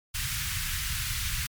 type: band-stop noise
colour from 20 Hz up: pink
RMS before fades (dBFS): -31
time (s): 0.14-1.47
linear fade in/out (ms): 10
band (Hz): 130 to 1500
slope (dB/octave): 24
effects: MP3 96 kbps